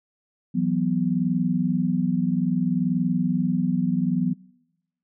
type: chord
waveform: sine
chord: E suspended second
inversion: none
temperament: just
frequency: 164.81 / 185.42 / 247.2 Hz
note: E3 / F#3 / B3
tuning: 0 / +4 / +2 cents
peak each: -26 / -23 / -24 dBFS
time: 0.54-4.34 s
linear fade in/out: 20 ms
effects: noise-tail reverb RT60 0.9 s tail -24 dB re dry